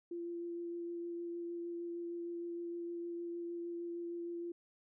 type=tone with vibrato; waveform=sine; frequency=343 Hz; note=F4; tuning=31 cents flat; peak=-39 dBFS; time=0.11-4.52 s; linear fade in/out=5 ms; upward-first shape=sine; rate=6.5 Hz; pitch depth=10 cents each way; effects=none

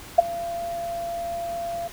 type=tone with ADSR envelope; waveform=sine; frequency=684 Hz; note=F5; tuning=36 cents flat; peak=-6 dBFS; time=0.18-1.88 s; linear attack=10 ms; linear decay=15 ms; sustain=-21 dB; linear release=10 ms; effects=pink hiss -42 dBFS RMS until 1.92 s

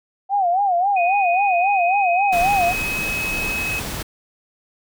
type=tone with vibrato; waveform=sine; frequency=750 Hz; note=F#5; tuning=23 cents sharp; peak=-15 dBFS; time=0.29-2.74 s; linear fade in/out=50 ms; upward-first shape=sine; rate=3.7 Hz; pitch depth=150 cents each way
type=tone with pitch glide; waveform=sine; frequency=2489 to 2556 Hz; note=D#7 to D#7; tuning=0 to +46 cents; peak=-22 dBFS; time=0.96-3.8 s; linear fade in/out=10 ms; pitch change=+46 cents; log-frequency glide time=1.4-3.21 s
type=noise; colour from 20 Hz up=pink; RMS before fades=-28 dBFS; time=2.32-4.03 s; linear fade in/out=10 ms
effects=none

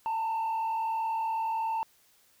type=tone with frequency modulation; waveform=sine; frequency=896 Hz; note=A5; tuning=31 cents sharp; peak=-25 dBFS; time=0.06-1.83 s; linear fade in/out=0 ms; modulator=41.3 Hz; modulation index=0.51; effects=tanh soft clip ceiling -27 dBFS + white hiss -64 dBFS RMS until 2.4 s

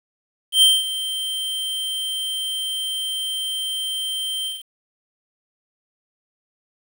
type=tone with ADSR envelope; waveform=square; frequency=3136 Hz; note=G7; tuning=in tune; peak=-10 dBFS; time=0.52-4.64 s; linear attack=100 ms; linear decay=210 ms; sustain=-14 dB; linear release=180 ms; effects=7-bit

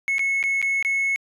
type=tone with dropouts; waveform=triangle; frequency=2191 Hz; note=C#7; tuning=21 cents flat; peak=-17 dBFS; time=0.08-1.16 s; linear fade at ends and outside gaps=0 ms; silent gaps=0.183-0.193 / 0.428-0.438 / 0.616-0.626 / 0.826-0.849 s; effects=tanh soft clip ceiling -14 dBFS + resampled to 32000 Hz

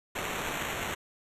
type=noise with sample-and-hold; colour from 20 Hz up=white; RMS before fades=-34 dBFS; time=0.15-0.95 s; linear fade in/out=10 ms; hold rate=4900 Hz; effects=resampled to 32000 Hz

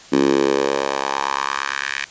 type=tone with high-pass filter sweep; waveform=10% pulse; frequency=68.8 Hz; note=C#2; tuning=12 cents flat; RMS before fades=-20 dBFS; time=0.12-2.05 s; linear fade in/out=10 ms; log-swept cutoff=280 to 2000 Hz; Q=2.6; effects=white hiss -42 dBFS RMS until 2.1 s + resampled to 16000 Hz

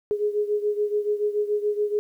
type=beating tone pair; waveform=sine; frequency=415.3 / 422.3 Hz; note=G#4 / G#4; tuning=0 / +29 cents; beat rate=7 Hz; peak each=-23 / -27 dBFS; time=0.11-1.99 s; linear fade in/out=0 ms; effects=10-bit

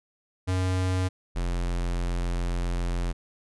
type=tone pair in turn; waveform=square; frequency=92.5 / 43.65 Hz; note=F#2 / F1; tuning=0 / 0 cents; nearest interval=octave + minor second; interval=1300 cents; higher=first; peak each=-24 / -26 dBFS; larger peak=first; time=0.47-1.09 / 1.35-3.13 s; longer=second; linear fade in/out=20 ms; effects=resampled to 24000 Hz

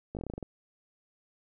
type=slowing click train; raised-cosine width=2 ms; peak=-24 dBFS; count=10; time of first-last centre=0.15-0.427 s; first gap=18 ms; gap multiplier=1.13; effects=none

